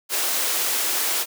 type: high-pass noise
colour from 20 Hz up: white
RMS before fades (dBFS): -23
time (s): 0.09-1.26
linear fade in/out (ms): 50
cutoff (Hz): 310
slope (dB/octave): 24
effects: none